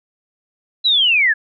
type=linear sweep; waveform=sine; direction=down; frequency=4022 to 1639 Hz; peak=-11 dBFS; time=0.84-1.34 s; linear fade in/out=20 ms; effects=none